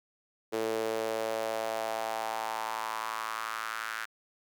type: tone with high-pass filter sweep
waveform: sawtooth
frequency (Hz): 111.4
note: A2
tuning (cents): +22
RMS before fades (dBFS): -34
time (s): 0.52-4.06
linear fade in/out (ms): 20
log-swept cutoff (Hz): 410 to 1500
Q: 3.6
effects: none